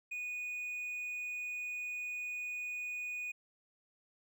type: tone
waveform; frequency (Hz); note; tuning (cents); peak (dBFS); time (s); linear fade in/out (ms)
triangle; 2475; D#7; -10; -36; 0.11-3.32; 10
effects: none